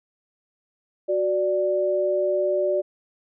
sine tone pair together, 370 / 587.3 Hz, F#4 / D5, 0 / 0 cents, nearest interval minor sixth, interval 800 cents, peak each -24 / -21 dBFS, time 1.08-2.82 s, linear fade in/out 20 ms, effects none

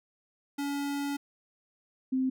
square / sine tone pair in turn, 283.5 / 260.5 Hz, C#4 / C4, +39 / -7 cents, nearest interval minor second, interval 146 cents, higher first, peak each -31 / -25 dBFS, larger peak second, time 0.58-1.17 / 2.12-2.3 s, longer first, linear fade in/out 10 ms, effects none

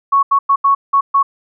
sine tone bursts at uneven times, 1108.7 Hz, C#6, in tune, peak -8 dBFS, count 6, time 0.12-0.23 / 0.31-0.39 / 0.49-0.56 / 0.64-0.75 / 0.93-1.01 / 1.14-1.23 s, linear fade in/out 10 ms, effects none

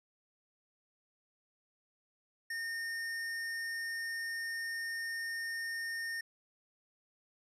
sine tone with tanh clipping, 1829 Hz, A#6, 33 cents flat, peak -38 dBFS, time 2.5-6.21 s, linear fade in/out 5 ms, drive 17 dB, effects resampled to 32000 Hz

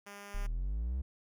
5% pulse tone, 202.3 Hz, G#3, 45 cents flat, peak -35 dBFS, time 0.06-0.47 s, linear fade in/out 10 ms
triangle linear sweep, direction up, 30.11 to 67.8 Hz, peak -30 dBFS, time 0.34-1.02 s, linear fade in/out 10 ms
effects none

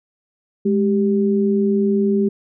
sine tone pair together, 207.7 / 392 Hz, G#3 / G4, 0 / 0 cents, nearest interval major seventh, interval 1100 cents, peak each -16 / -18 dBFS, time 0.65-2.29 s, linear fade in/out 10 ms, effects none

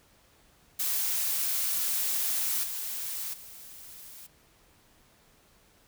blue noise with level steps, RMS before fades -29 / -35 / -47 dBFS, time 0.79-4.27 s, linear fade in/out 10 ms, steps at 2.63 / 3.33 s, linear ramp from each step 10 ms, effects pink hiss -62 dBFS RMS until 5.87 s

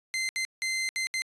sawtooth tone bursts at uneven times, 2074 Hz, C7, 16 cents flat, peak -24 dBFS, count 5, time 0.14-0.29 / 0.36-0.45 / 0.62-0.89 / 0.96-1.07 / 1.14-1.22 s, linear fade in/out 0 ms, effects resampled to 22050 Hz

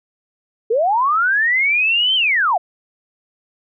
sine linear two-way sweep, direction up then down, 419.8 to 3149 to 636 Hz, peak -13 dBFS, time 0.7-2.58 s, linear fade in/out 10 ms, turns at 2.15 s, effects none

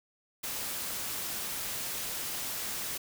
white noise, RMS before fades -36 dBFS, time 0.43-2.98 s, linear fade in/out 10 ms, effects none

